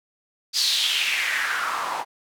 white noise with band-pass filter sweep, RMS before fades -24 dBFS, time 0.53-2.05 s, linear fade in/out 50 ms, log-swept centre 4800 to 820 Hz, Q 4.1, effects none

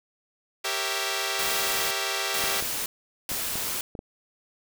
5% pulse chord, G diminished seventh, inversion none, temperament equal, 392 / 466.2 / 554.4 / 659.3 Hz, G4 / Bb4 / Db5 / Fb5, 0 / 0 / 0 / 0 cents, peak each -19 / -22 / -23 / -20 dBFS, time 0.64-2.61 s, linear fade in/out 10 ms
white noise bursts, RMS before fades -30 dBFS, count 3, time 1.39-3.81 s, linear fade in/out 2 ms, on 520 ms, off 430 ms
clicks, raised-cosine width 2 ms, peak -23 dBFS, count 6, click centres 2.44 / 2.625 / 3.317 / 3.556 / 3.952 / 3.991 s
effects none

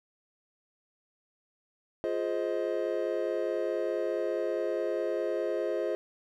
triangle chord, F minor seventh, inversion none, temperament just, 349.2 / 419.1 / 523.8 / 628.6 Hz, F4 / Ab4 / C5 / Eb5, 0 / +16 / +2 / +18 cents, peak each -32 dBFS, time 2.04-5.95 s, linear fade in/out 0 ms, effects none

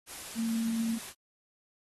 sine tone in noise, 227.5 Hz, A#3, 42 cents flat, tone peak -28 dBFS, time 0.35-0.99 s, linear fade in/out 50 ms, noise white, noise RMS -43 dBFS, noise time 0.06-1.14 s, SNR +12 dB, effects AAC 32 kbps

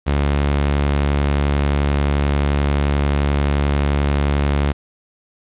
sawtooth tone, 71.4 Hz, D2, 48 cents flat, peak -11 dBFS, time 0.06-4.73 s, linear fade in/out 20 ms, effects resampled to 8000 Hz + 7-bit

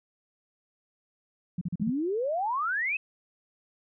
sine tone bursts, 174.8 Hz, F3, 2 cents sharp, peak -27 dBFS, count 5, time 1.58-1.901 s, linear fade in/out 5 ms, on 33 ms, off 39 ms
sine exponential sweep, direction up, 196.3 to 2637 Hz, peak -26 dBFS, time 1.8-2.97 s, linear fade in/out 5 ms
effects none

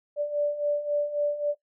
sine beating tone pair, 583 / 586.7 Hz, D5 / D5, -13 / -2 cents, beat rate 3.7 Hz, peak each -30 / -25 dBFS, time 0.16-1.55 s, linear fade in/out 50 ms, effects noise-tail reverb RT60 0.1 s tail -18 dB re dry

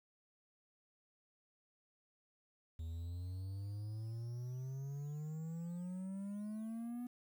triangle exponential sweep, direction up, 79.9 to 246.9 Hz, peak -39 dBFS, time 2.79-7.07 s, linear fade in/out 5 ms, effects 11-bit

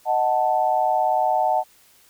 sine chord, D# diminished, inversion none, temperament equal, 622.3 / 740 / 880 Hz, D#5 / F#5 / A5, 0 / 0 / 0 cents, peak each -24 / -20 / -22 dBFS, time 0.05-1.64 s, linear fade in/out 50 ms, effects white hiss -55 dBFS RMS until 2.09 s

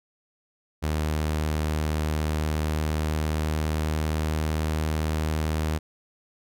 sawtooth tone with pitch glide, 77 to 77.89 Hz, D#2 to D#2, -17 to +2 cents, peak -20 dBFS, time 0.82-5.79 s, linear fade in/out 20 ms, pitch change +19 cents, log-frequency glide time 2.34-4.73 s, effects none

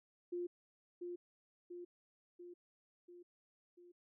sine tone with echo, 351.8 Hz, F4, 13 cents sharp, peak -38 dBFS, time 0.32-0.47 s, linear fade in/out 10 ms, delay 690 ms, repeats 5, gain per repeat -4 dB, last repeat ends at 3.92 s, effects none

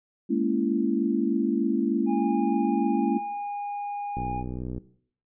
sine chord, A# half-diminished seventh, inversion third, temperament just, 209.8 / 233.1 / 279.7 / 335.6 Hz, G#3 / A#3 / C#4 / E4, +18 / 0 / +16 / +31 cents, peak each -27 dBFS, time 0.29-3.19 s, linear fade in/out 20 ms
triangle tone, 817 Hz, G#5, 29 cents flat, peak -28 dBFS, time 2.06-4.44 s, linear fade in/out 50 ms
click train, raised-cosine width 3 ms, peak -21 dBFS, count 39, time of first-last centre 4.17-4.78 s, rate 62.3 Hz
effects noise-tail reverb RT60 0.6 s tail -18 dB re dry + resampled to 8000 Hz

